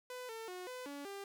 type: tone with pitch steps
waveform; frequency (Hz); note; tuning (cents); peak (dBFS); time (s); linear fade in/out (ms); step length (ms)
sawtooth; 501 / 449.2 / 363.6 / 504 / 284.4 / 397.3; B4 / A4 / F#4 / B4 / C#4 / G4; +25 / +36 / -30 / +35 / +45 / +23; -40; 0.1-1.24; 2; 190
effects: none